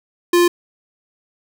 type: tone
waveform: square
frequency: 349.2 Hz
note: F4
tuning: in tune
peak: -11 dBFS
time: 0.33-0.48 s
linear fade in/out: 5 ms
effects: none